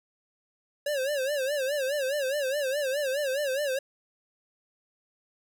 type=tone with vibrato; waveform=square; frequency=554.4 Hz; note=C#5; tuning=in tune; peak=-27 dBFS; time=0.86-3.79 s; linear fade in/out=5 ms; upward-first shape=sine; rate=4.8 Hz; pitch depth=130 cents each way; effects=none